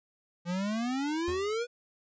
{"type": "exponential sweep", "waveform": "square", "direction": "up", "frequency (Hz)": [170, 492.5], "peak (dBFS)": -30, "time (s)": [0.45, 1.67], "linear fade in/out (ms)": 50}
{"type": "tone with exponential decay", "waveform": "square", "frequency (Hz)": 82.41, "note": "E2", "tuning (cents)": 0, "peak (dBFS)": -34, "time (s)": [1.28, 1.58], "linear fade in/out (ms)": 0, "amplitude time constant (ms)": 65}
{"effects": ["resampled to 16000 Hz"]}